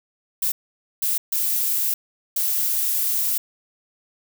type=noise bursts at uneven times; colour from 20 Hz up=violet; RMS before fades=-22 dBFS; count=4; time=0.42-0.52 / 1.02-1.18 / 1.32-1.94 / 2.36-3.38 s; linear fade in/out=5 ms; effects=none